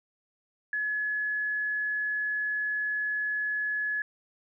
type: tone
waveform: sine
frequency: 1700 Hz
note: G#6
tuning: 40 cents sharp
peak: -27 dBFS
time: 0.73-4.02 s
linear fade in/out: 2 ms
effects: none